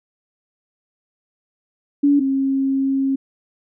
sine tone pair in turn, 285.2 / 270.2 Hz, C#4 / C#4, +49 / -44 cents, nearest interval minor second, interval 93 cents, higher first, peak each -11 / -16 dBFS, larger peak first, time 2.03-2.2 / 2.2-3.16 s, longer second, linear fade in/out 10 ms, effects none

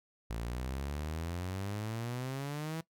sawtooth exponential sweep, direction up, 54.9 to 164.81 Hz, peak -32 dBFS, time 0.3-2.81 s, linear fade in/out 5 ms, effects noise-tail reverb RT60 0.1 s tail -19 dB re dry

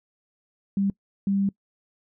sine tone bursts at uneven times, 197.4 Hz, G3, 12 cents sharp, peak -20 dBFS, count 2, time 0.77-0.9 / 1.27-1.49 s, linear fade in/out 2 ms, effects noise-tail reverb RT60 0.1 s tail -23 dB re dry

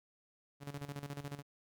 sawtooth tone with tremolo, 142.4 Hz, C#3, 47 cents sharp, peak -36 dBFS, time 0.6-1.43 s, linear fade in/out 50 ms, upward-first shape square, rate 14 Hz, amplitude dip 75%, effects none

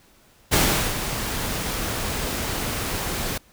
pink noise with ADSR envelope, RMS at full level -17 dBFS, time 0.51-3.38 s, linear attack 24 ms, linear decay 410 ms, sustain -10 dB, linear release 6 ms, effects pink hiss -56 dBFS RMS until 3.52 s

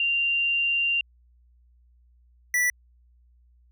sine / square tone pair in turn, 2778 / 1964.3 Hz, F7 / B6, -10 / -10 cents, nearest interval tritone, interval 600 cents, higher first, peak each -21 dBFS, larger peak neither, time 0-1.01 / 2.54-2.7 s, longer first, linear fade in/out 2 ms, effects added 60 Hz sine -56 dBFS peak until 3.71 s

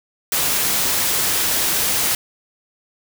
white noise, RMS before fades -19 dBFS, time 0.32-2.15 s, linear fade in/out 2 ms, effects none

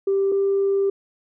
sine tone pair in turn, 392 / 394.2 Hz, G4 / G4, 0 / +10 cents, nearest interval unison, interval 10 cents, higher second, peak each -16 dBFS, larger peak neither, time 0.07-0.32 / 0.32-0.9 s, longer second, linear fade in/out 5 ms, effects tanh soft clip ceiling -13 dBFS

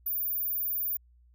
sine tone, 14840 Hz, A#9, 9 cents flat, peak -28 dBFS, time 0.06-0.97 s, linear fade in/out 5 ms, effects added 60 Hz sine -57 dBFS peak until 1.34 s

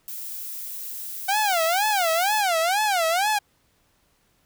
violet noise, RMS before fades -34 dBFS, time 0.08-2.41 s, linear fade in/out 0 ms
sawtooth tone with vibrato, 746 Hz, F#5, 14 cents sharp, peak -16 dBFS, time 1.28-3.39 s, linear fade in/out 10 ms, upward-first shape sine, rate 2.1 Hz, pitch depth 250 cents each way
effects pink hiss -65 dBFS RMS until 4.45 s

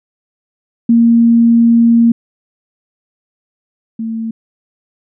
sine tone pair in turn, 232.5 / 225.2 Hz, A#3 / A3, -4 / +40 cents, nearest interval minor second, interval 56 cents, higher first, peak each -5 / -17 dBFS, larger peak first, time 0.89-2.12 / 3.99-4.31 s, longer first, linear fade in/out 5 ms, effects none

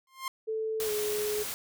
sawtooth tone with exponential growth, 1057 Hz, C6, 17 cents sharp, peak -25 dBFS, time 0.07-0.28 s, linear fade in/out 2 ms, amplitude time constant 44 ms
sine tone with pitch glide, 440 to 421.6 Hz, A4 to G#4, 0 to +26 cents, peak -29 dBFS, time 0.47-1.44 s, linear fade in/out 20 ms, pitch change -74 cents, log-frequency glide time 0.84-0.91 s
white noise, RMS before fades -36 dBFS, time 0.8-1.54 s, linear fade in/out 0 ms
effects none

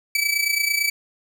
sawtooth tone with amplitude modulation, 2300 Hz, D7, 37 cents flat, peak -13 dBFS, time 0.15-0.9 s, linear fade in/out 2 ms, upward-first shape sine, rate 28.9 Hz, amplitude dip 70%, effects 9-bit

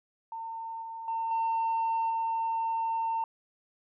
sine tone with level steps, 906 Hz, A#5, 50 cents flat, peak -35 / -37 / -28 / -24 / -26 dBFS, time 0.32-3.24 s, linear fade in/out 2 ms, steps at 0.82 / 1.08 / 1.31 / 2.1 s, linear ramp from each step 2 ms, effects tanh soft clip ceiling -24 dBFS

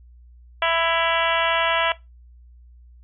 harmonic tone with a mistuned harmonic, 331.2 Hz, E4, 8 cents sharp, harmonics 2 / 3 / 4 / 5 / 6 / 7 / 8 / 9 / 10, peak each -23 / -25 / -26 / -27 / -28 / -28 / -29 / -30 / -30 dBFS, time 0.62-1.92 s, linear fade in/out 2 ms, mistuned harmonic 8, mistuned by +52 cents, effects noise-tail reverb RT60 0.2 s tail -19 dB re dry + added 60 Hz sine -45 dBFS peak until 3.03 s

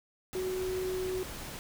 sine tone in noise, 371.4 Hz, F#4, 7 cents sharp, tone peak -31 dBFS, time 0.35-1.23 s, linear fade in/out 0 ms, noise pink, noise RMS -42 dBFS, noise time 0.33-1.59 s, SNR +8 dB, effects none

